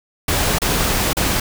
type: noise with dropouts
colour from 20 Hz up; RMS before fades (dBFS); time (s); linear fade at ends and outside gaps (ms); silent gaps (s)
pink; -18; 0.28-1.4; 5; 0.586-0.617 / 1.132-1.168
effects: none